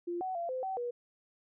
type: tone with pitch steps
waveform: sine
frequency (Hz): 347.5 / 749 / 684 / 514 / 763 / 483.2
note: F4 / F#5 / F5 / C5 / G5 / B4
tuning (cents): -9 / +21 / -36 / -31 / -47 / -38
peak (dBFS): -33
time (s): 0.07-0.91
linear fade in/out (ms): 10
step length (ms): 140
effects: none